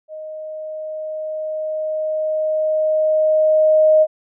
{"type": "tone with level ramp", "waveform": "sine", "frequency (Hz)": 622.3, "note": "D#5", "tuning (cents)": 0, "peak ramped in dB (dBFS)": [-29, -8], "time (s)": [0.08, 4.07], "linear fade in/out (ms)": 50, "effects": []}